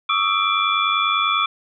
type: tone cluster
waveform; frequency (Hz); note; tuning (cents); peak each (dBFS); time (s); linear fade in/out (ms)
sine; 1131 / 1231 / 1321 / 2363 / 3431; C#6 / D#6 / E6 / D7 / A7; +34 / -19 / +3 / +10 / -44; -23; 0.09-1.46; 5
effects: none